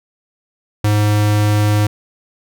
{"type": "tone", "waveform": "square", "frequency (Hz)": 104.8, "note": "G#2", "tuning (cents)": 16, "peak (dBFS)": -12, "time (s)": [0.84, 1.87], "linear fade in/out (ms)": 5, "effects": []}